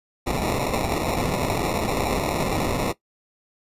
white noise with sample-and-hold, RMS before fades -24 dBFS, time 0.26-2.93 s, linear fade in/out 20 ms, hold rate 1575 Hz, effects noise-tail reverb RT60 0.1 s tail -17 dB re dry + resampled to 32000 Hz

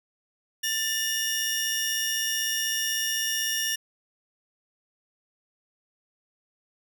sawtooth tone cluster, 1779 / 2873 / 5630 Hz, A6 / F7 / F8, +19 / +48 / +13 cents, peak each -27 dBFS, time 0.63-3.76 s, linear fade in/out 10 ms, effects none

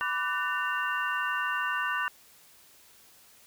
sine tone cluster, 994 / 1166 / 1499 / 1805 / 2776 Hz, B5 / D6 / F#6 / A6 / F7, +11 / -13 / +22 / +44 / -11 cents, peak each -36 / -33 / -31 / -34 / -38 dBFS, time 0.01-2.08 s, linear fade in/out 0 ms, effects white hiss -57 dBFS RMS until 3.46 s

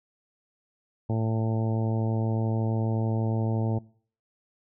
harmonic tone, 111.7 Hz, A2, 27 cents sharp, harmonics 1 / 2 / 3 / 4 / 5 / 6 / 7 / 8, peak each -25 / -31 / -35 / -37 / -39 / -41 / -42 / -43 dBFS, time 1.09-3.79 s, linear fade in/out 10 ms, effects noise-tail reverb RT60 0.5 s tail -22 dB re dry

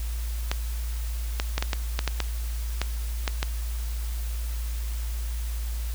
clicks, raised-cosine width 0.2 ms, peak -8 dBFS, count 11, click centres 0.515 / 1.399 / 1.58 / 1.625 / 1.732 / 1.991 / 2.077 / 2.203 / 2.816 / 3.278 / 3.429 s, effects added 57 Hz sine -27 dBFS peak until 5.94 s + white hiss -43 dBFS RMS until 5.94 s

